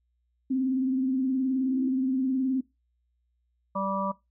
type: tone with vibrato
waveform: sine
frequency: 261.6 Hz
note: C4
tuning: in tune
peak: -23 dBFS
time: 0.5-2.61 s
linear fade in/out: 10 ms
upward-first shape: triangle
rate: 19 Hz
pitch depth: 60 cents each way
type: tone with exponential growth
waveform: sine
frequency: 322.2 Hz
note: E4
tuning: 39 cents flat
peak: -32 dBFS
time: 1.01-1.89 s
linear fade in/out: 5 ms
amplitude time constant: 190 ms
type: harmonic tone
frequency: 194.8 Hz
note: G3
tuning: 11 cents flat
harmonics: 1 / 3 / 5 / 6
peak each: -32 / -32 / -32 / -32 dBFS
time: 3.75-4.12 s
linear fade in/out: 10 ms
effects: noise-tail reverb RT60 0.2 s tail -20 dB re dry + added 60 Hz sine -70 dBFS peak until 4.3 s